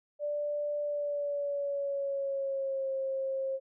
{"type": "tone with pitch glide", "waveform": "sine", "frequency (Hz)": [587.3, 535.5], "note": ["D5", "C5"], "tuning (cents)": [0, 40], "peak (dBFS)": -30, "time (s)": [0.19, 3.6], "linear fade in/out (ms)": 50, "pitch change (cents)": -160, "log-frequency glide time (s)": [0.81, 2.91], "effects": []}